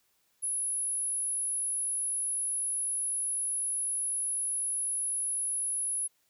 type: tone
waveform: sine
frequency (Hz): 10548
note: E9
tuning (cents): 0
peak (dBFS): -29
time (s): 0.42-6.08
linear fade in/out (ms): 20
effects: white hiss -72 dBFS RMS until 6.29 s